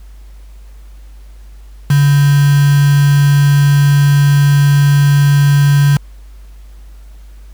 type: tone with quantisation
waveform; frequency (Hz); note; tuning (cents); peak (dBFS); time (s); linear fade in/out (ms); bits
sine; 142.6; C#3; +49; -6; 1.9-5.97; 5; 3
effects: added 50 Hz sine -32 dBFS peak until 7.53 s + pink hiss -51 dBFS RMS until 7.53 s